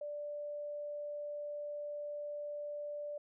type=tone; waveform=sine; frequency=587.3 Hz; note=D5; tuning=in tune; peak=-39 dBFS; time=0.01-3.18 s; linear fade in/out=5 ms; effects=none